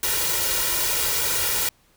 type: noise with comb filter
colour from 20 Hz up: white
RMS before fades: -23 dBFS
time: 0.03-1.69 s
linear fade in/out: 2 ms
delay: 2.1 ms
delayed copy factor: +0.7
effects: pink hiss -60 dBFS RMS until 1.96 s